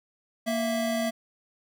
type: tone pair together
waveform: square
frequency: 233.3 / 659.3 Hz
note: A#3 / E5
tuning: +2 / 0 cents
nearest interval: octave + tritone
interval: 1798 cents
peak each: -29 / -29 dBFS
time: 0.46-1.11 s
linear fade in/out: 20 ms
effects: none